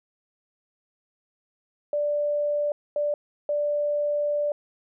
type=tone bursts at uneven times; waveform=sine; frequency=587.3 Hz; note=D5; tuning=in tune; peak=-22 dBFS; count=3; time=1.93-2.72 / 2.96-3.14 / 3.49-4.52 s; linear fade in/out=2 ms; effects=none